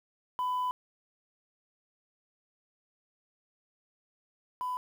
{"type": "tone pair in turn", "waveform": "sine", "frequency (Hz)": [1000, 1000], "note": ["B5", "B5"], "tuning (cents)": [21, 21], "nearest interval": "unison", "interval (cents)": 0, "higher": "neither", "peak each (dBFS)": [-26, -30], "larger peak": "first", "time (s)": [[0.39, 0.71], [4.61, 4.77]], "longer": "first", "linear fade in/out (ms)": 0, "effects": ["tanh soft clip ceiling -27 dBFS", "9-bit"]}